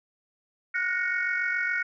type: chord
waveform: sine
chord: Gb major seventh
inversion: third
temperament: equal with one note detuned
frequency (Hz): 1432.9 / 1480 / 1864.7 / 2217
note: F6 / Gb6 / Bb6 / Db7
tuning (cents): +44 / 0 / 0 / 0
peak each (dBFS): -30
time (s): 0.74-1.83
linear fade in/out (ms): 10
effects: tanh soft clip ceiling -16 dBFS